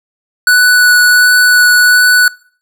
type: tone with vibrato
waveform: square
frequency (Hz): 1480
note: F#6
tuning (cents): 0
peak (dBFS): -5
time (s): 0.47-2.28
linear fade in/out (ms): 2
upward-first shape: sine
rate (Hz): 1.4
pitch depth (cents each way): 8
effects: noise-tail reverb RT60 0.5 s tail -24 dB re dry